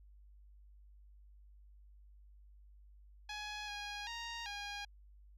10% pulse tone with pitch steps, 838 / 823 / 932 / 816 Hz, G#5 / G#5 / A#5 / G#5, +15 / -16 / -1 / -31 cents, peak -33 dBFS, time 3.29-4.85 s, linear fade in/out 5 ms, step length 390 ms, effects added 50 Hz sine -57 dBFS peak until 5.37 s + low-pass 6000 Hz 12 dB/octave

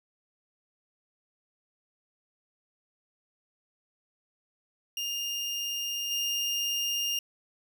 30% pulse tone with level steps, 2817 Hz, F7, 14 cents sharp, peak -28 / -25 dBFS, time 4.97-7.19 s, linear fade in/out 2 ms, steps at 6.1 s, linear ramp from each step 20 ms, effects none

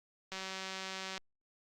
click train, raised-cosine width 0.2 ms, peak -24 dBFS, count 164, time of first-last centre 0.32-1.178 s, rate 190 Hz, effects Opus 48 kbps

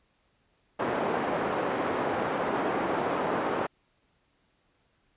pink band-pass noise, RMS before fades -29 dBFS, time 0.79-3.67 s, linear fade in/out 10 ms, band 310 to 1200 Hz, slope 12 dB/octave, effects pink hiss -70 dBFS RMS until 5.16 s + resampled to 8000 Hz

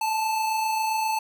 square tone pair together, 851 / 878.5 Hz, G#5 / A5, +42 / -3 cents, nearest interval minor second, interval 55 cents, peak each -36 / -24 dBFS, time 0.01-1.19 s, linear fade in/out 5 ms, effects none

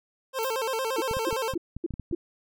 25% pulse tone with vibrato, 485.7 Hz, B4, 29 cents flat, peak -23 dBFS, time 0.33-1.55 s, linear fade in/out 50 ms, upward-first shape square, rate 8.7 Hz, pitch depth 140 cents each way
violet noise with exponential decay, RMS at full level -33 dBFS, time 0.43-0.64 s, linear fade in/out 1 ms, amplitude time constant 44 ms
sine tone bursts, 339.9 Hz, F4, 47 cents flat, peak -24 dBFS, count 5, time 0.98-2.15 s, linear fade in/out 5 ms, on 26 ms, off 260 ms
clicks, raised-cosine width 5 ms, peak -23 dBFS, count 9, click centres 1.112 / 1.169 / 1.328 / 1.537 / 1.766 / 1.907 / 1.939 / 1.997 / 2.113 s
effects none

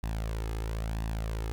sawtooth tone with flanger, 54.9 Hz, A1, 3 cents flat, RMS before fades -33 dBFS, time 0.03-1.52 s, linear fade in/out 0 ms, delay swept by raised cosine 1.1 to 2.4 ms, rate 1 Hz, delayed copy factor +0.55, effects none

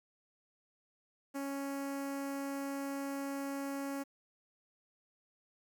sawtooth tone with notch filter, 277.2 Hz, C#4, in tune, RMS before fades -39 dBFS, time 1.34-4.04 s, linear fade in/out 20 ms, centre 3600 Hz, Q 1, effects 11-bit

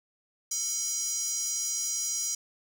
square tone with high-pass filter, 447.4 Hz, A4, 29 cents sharp, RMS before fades -31 dBFS, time 0.51-2.35 s, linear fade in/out 5 ms, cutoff 6200 Hz, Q 10, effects none

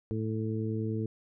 harmonic tone, 110 Hz, A2, in tune, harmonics 1 / 2 / 3 / 4, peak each -32 / -35 / -37 / -38 dBFS, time 0.11-1.06 s, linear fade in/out 0 ms, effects none

